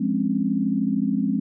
sine chord, Db major seventh, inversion first, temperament equal with one note detuned, 174.61 / 207.7 / 261.6 / 280.9 Hz, F3 / Ab3 / C4 / Db4, 0 / 0 / 0 / +23 cents, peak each -28 / -23 / -24 / -29 dBFS, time 0-1.4 s, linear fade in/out 10 ms, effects none

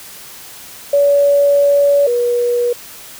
sine tone pair in turn, 569 / 482.4 Hz, C#5 / B4, +45 / -41 cents, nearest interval minor third, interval 286 cents, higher first, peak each -8 / -12 dBFS, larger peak first, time 0.93-2.07 / 2.07-2.73 s, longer first, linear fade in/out 5 ms, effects white hiss -35 dBFS RMS until 3.19 s

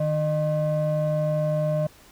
triangle ring-modulated tone, 228.1 Hz, A#3, 37 cents flat, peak -16 dBFS, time 0-1.87 s, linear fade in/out 5 ms, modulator 382 Hz, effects pink hiss -52 dBFS RMS until 2.11 s

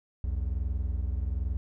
triangle tone pair together, 61.24 / 82.41 Hz, B1 / E2, -14 / 0 cents, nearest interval perfect fourth, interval 514 cents, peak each -27 / -31 dBFS, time 0.24-1.57 s, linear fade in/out 0 ms, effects none

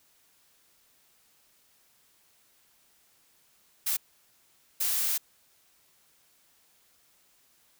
blue noise bursts at uneven times, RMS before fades -28 dBFS, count 2, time 3.86-3.97 / 4.8-5.18 s, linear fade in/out 10 ms, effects white hiss -65 dBFS RMS until 7.79 s

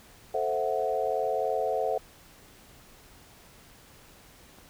sine chord, F# half-diminished seventh, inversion first, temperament equal, 440 / 523.3 / 659.3 / 740 Hz, A4 / C5 / E5 / F#5, 0 / 0 / 0 / 0 cents, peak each -31 dBFS, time 0.34-1.98 s, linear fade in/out 5 ms
click, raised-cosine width 1 ms, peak -38 dBFS, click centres 4.586 s
effects pink hiss -54 dBFS RMS until 4.69 s

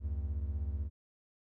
triangle beating tone pair, 70.8 / 86.8 Hz, C#2 / F2, +37 / -10 cents, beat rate 16 Hz, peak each -32 / -38 dBFS, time 0-0.9 s, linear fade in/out 50 ms, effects none

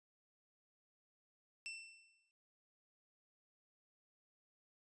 sawtooth tone with exponential decay, 2682 Hz, E7, 29 cents sharp, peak -39 dBFS, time 1.66-2.31 s, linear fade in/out 0 ms, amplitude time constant 140 ms, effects noise-tail reverb RT60 0.6 s tail -26 dB re dry + resampled to 22050 Hz

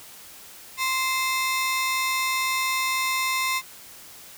sawtooth ring-modulated tone, 1568 Hz, G6, in tune, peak -16 dBFS, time 0.77-3.62 s, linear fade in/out 50 ms, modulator 521 Hz, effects white hiss -45 dBFS RMS until 4.37 s

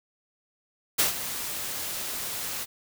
white noise with ADSR envelope, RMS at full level -21 dBFS, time 0.98-2.66 s, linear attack 15 ms, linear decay 130 ms, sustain -12 dB, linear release 33 ms, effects none

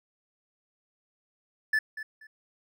triangle tone with echo, 1743 Hz, A6, 17 cents flat, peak -20 dBFS, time 1.73-1.79 s, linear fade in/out 5 ms, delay 240 ms, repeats 2, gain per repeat -13 dB, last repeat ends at 2.27 s, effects none

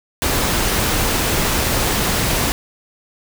pink noise, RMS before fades -18 dBFS, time 0.22-2.52 s, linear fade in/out 0 ms, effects none

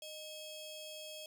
sawtooth ring-modulated tone, 1947 Hz, B6, 25 cents flat, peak -39 dBFS, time 0.02-1.26 s, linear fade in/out 2 ms, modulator 1330 Hz, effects none

